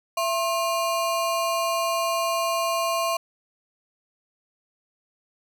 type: ring-modulated tone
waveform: square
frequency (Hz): 870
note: A5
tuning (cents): -20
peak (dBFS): -20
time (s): 0.17-3.17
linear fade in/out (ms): 5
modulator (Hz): 200
effects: none